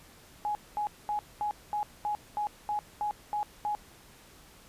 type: tone bursts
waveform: sine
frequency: 836 Hz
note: G#5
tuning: 11 cents sharp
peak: -28 dBFS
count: 11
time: 0.45-3.75 s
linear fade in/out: 0 ms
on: 100 ms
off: 220 ms
effects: pink hiss -55 dBFS RMS until 4.68 s + resampled to 32000 Hz